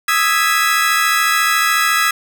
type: chord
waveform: 35% pulse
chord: E major seventh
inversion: third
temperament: equal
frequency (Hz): 1244.5 / 1318.5 / 1661.2 / 1975.5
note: D#6 / E6 / G#6 / B6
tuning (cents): 0 / 0 / 0 / 0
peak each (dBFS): -17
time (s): 0.08-2.11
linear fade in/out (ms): 5
effects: 7-bit